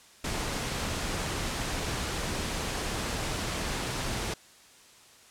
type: noise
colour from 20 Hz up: pink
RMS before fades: -32 dBFS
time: 0.24-4.34 s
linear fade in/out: 5 ms
effects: white hiss -55 dBFS RMS until 5.3 s + low-pass 9000 Hz 12 dB/octave